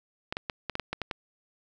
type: clicks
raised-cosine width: 0.3 ms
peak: -15 dBFS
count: 9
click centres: 0.325 / 0.369 / 0.498 / 0.697 / 0.754 / 0.797 / 0.93 / 1.017 / 1.112 s
effects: none